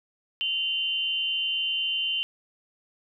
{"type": "tone pair together", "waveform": "sine", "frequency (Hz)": [2794, 3066], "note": ["F7", "G7"], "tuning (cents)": [0, -39], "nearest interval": "major second", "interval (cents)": 161, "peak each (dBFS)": [-28, -27], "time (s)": [0.41, 2.23], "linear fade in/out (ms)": 0, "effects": []}